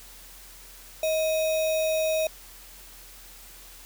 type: tone with sample-and-hold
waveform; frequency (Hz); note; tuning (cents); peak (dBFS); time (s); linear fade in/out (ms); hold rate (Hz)
sine; 632; D#5; +27; -22; 1.03-2.27; 2; 3150
effects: added 42 Hz sine -51 dBFS peak until 3.85 s + white hiss -48 dBFS RMS until 3.85 s